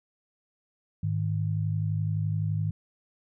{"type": "tone pair together", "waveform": "sine", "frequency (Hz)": [103.82, 155.56], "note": ["G#2", "D#3"], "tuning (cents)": [0, 0], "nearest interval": "perfect fifth", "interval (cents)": 700, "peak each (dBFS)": [-27, -29], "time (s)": [1.03, 2.71], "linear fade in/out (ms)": 5, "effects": []}